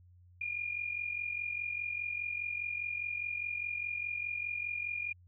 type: tone with amplitude modulation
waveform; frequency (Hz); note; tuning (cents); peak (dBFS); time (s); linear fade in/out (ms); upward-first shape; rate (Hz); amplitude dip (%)
sine; 2422; D#7; -47; -31; 0.41-5.13; 5; sine; 44.9; 70
effects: added 89 Hz sine -57 dBFS peak until 5.27 s